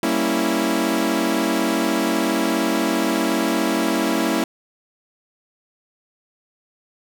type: chord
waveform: sawtooth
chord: G diminished seventh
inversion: none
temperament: equal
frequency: 196 / 233.1 / 277.2 / 329.6 Hz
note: G3 / Bb3 / Db4 / Fb4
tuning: 0 / 0 / 0 / 0 cents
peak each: -23 / -20 / -20 / -18 dBFS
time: 0.03-4.44 s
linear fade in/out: 2 ms
effects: none